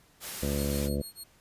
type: noise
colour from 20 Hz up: white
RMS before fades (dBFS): -38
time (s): 0.2-0.9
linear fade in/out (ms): 50
type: harmonic tone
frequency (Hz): 70.9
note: C#2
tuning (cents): +40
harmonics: 1 / 2 / 3 / 4 / 5 / 6 / 7 / 8 / 9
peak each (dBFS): -32 / -35 / -33 / -39 / -39 / -45 / -36 / -42 / -47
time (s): 0.42-1.02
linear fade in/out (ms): 10
type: tone with tremolo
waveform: 10% pulse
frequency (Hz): 4300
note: C8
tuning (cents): +47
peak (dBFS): -32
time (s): 0.57-1.24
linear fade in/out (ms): 10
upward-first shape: sine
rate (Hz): 6.6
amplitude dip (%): 100
effects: pink hiss -62 dBFS RMS until 1.4 s + resampled to 32000 Hz